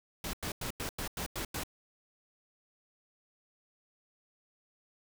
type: noise bursts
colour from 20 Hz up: pink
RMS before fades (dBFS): -37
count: 8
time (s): 0.24-1.635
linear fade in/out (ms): 2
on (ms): 93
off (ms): 93
effects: none